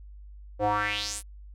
square tone with band-pass filter sweep, 103.83 Hz, G#2, in tune, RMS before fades -28 dBFS, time 0.59-1.23 s, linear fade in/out 50 ms, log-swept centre 510 to 11000 Hz, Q 3.8, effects added 50 Hz sine -43 dBFS peak until 1.54 s

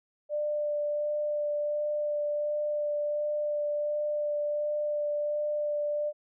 sine tone with vibrato, 593 Hz, D5, 17 cents sharp, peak -27 dBFS, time 0.29-6.13 s, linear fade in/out 50 ms, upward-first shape sine, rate 1.4 Hz, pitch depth 10 cents each way, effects none

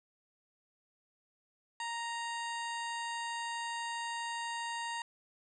harmonic tone with a mistuned harmonic, 932.3 Hz, A#5, in tune, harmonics 1 / 2 / 3 / 4 / 5 / 7 / 8 / 9, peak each -38 / -42 / -46 / -49 / -51 / -54 / -52 / -54 dBFS, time 1.8-5.02 s, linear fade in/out 2 ms, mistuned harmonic 9, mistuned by +66 cents, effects none

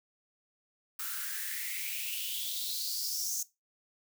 blue noise with high-pass filter sweep, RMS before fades -36 dBFS, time 0.99-3.43 s, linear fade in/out 5 ms, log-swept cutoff 1300 to 6400 Hz, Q 6.4, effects noise-tail reverb RT60 0.2 s tail -17 dB re dry

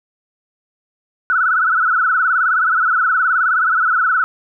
sine tone with vibrato, 1396.9 Hz, F6, in tune, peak -12 dBFS, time 1.3-4.24 s, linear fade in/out 0 ms, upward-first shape sine, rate 19 Hz, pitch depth 140 cents each way, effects none

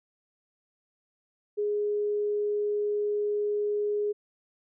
sine tone, 415.3 Hz, G#4, in tune, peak -25 dBFS, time 1.57-4.13 s, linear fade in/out 20 ms, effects none

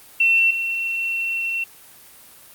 sine tone pair in turn, 2702 / 2712 Hz, E7 / E7, +42 / +49 cents, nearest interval unison, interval 7 cents, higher second, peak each -13 / -21 dBFS, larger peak first, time 0.2-0.51 / 0.51-1.64 s, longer second, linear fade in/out 5 ms, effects white hiss -46 dBFS RMS until 2.54 s + Opus 32 kbps

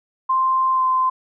sine tone with pitch glide, 1046.5 to 1035.1 Hz, C6 to C6, 0 to -19 cents, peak -15 dBFS, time 0.29-1.1 s, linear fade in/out 10 ms, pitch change -19 cents, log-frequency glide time 0.72-0.83 s, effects none

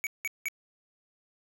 square tone bursts, 2263 Hz, C#7, 35 cents sharp, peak -30 dBFS, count 3, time 0.04-0.484 s, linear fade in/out 0 ms, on 28 ms, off 180 ms, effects none

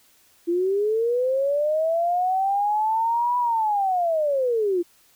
sine linear two-way sweep, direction up then down, 335.3 to 986 to 335.3 Hz, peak -19 dBFS, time 0.47-4.83 s, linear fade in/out 20 ms, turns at 3.38 s, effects white hiss -58 dBFS RMS until 5.15 s

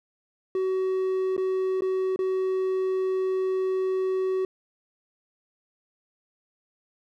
triangle tone with dropouts, 376.5 Hz, F#4, 30 cents sharp, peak -21 dBFS, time 0.55-4.45 s, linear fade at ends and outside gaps 2 ms, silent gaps 1.366-1.378 / 1.808-1.82 / 2.161-2.19 s, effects none

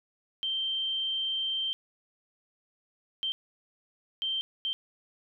sine tone bursts at uneven times, 3136 Hz, G7, in tune, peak -28 dBFS, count 4, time 0.43-1.73 / 3.23-3.32 / 4.22-4.41 / 4.65-4.73 s, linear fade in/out 0 ms, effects none

